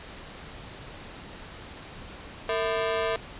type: ring-modulated tone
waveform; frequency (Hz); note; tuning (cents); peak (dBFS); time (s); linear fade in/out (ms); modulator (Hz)
sawtooth; 554.4; C#5; 0; -18; 2.49-3.16; 2; 99.1
effects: pink hiss -43 dBFS RMS until 3.39 s + resampled to 8000 Hz